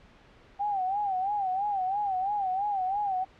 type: tone with vibrato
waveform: sine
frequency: 784 Hz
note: G5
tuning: in tune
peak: -26 dBFS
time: 0.59-3.25 s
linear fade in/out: 20 ms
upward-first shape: sine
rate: 3 Hz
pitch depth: 110 cents each way
effects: pink hiss -56 dBFS RMS until 3.39 s + low-pass 3000 Hz 12 dB/octave